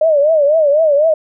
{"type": "tone with vibrato", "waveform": "sine", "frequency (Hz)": 605, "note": "D#5", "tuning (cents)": -49, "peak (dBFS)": -8, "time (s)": [0.01, 1.14], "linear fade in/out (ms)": 5, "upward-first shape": "triangle", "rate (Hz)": 4, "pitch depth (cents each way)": 160, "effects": []}